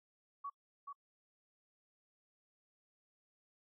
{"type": "tone with echo", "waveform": "sine", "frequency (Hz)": 1127, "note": "C#6", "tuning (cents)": 28, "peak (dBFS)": -40, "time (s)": [0.44, 0.5], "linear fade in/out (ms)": 10, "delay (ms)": 430, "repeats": 1, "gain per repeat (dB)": -4, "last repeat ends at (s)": 0.93, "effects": ["noise-tail reverb RT60 0.1 s tail -26 dB re dry"]}